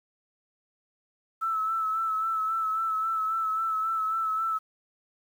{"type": "tone with vibrato", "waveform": "sine", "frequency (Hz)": 1312, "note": "E6", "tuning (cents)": -9, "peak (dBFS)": -25, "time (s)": [1.41, 4.59], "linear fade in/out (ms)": 20, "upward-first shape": "sine", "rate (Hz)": 3.7, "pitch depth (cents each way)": 31, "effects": ["9-bit"]}